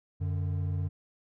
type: tone pair together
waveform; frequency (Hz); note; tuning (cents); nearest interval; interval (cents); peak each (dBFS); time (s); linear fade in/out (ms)
triangle; 92.5 / 147.73; F#2 / D3; 0 / +11; minor sixth; 811; -27 / -33; 0.2-0.89; 20
effects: none